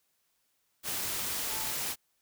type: tone in noise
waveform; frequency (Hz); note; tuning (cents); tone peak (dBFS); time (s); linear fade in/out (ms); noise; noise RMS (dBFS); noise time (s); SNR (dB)
sine; 879; A5; -2; -43; 1.47-1.73; 50; white; -34; 0.83-1.96; -12
effects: white hiss -75 dBFS RMS until 2.21 s